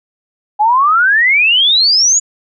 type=exponential sweep; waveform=sine; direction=up; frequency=818 to 6990 Hz; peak=-7 dBFS; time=0.59-2.2 s; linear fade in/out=20 ms; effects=none